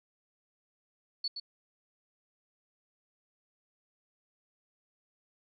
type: tone with echo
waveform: sine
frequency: 4435 Hz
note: C#8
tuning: in tune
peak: -30 dBFS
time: 1.24-1.28 s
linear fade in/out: 5 ms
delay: 120 ms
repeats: 1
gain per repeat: -7 dB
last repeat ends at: 1.4 s
effects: none